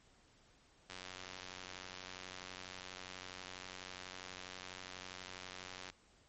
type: click train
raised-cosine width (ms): 0.2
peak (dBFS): -29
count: 462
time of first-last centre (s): 0.9-5.9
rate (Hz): 92.2
effects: pink hiss -68 dBFS RMS until 6.28 s + MP3 32 kbps